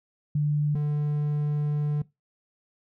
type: tone pair in turn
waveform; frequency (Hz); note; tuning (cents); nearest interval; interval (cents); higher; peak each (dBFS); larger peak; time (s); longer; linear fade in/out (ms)
sine / triangle; 148 / 148; D3 / D3; +14 / +14; unison; 0; neither; -21; neither; 0.35-0.75 / 0.75-2.02; second; 5
effects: noise-tail reverb RT60 0.2 s tail -20 dB re dry

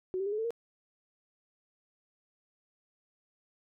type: tone with pitch steps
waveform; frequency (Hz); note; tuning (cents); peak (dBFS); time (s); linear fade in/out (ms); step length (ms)
sine; 371.1 / 388.4 / 406.6 / 425.5 / 445.4 / 466.2; F#4 / G4 / G#4 / G#4 / A4 / A#4; +5 / -16 / -37 / +42 / +21 / 0; -30; 0.14-0.506; 0; 61
effects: none

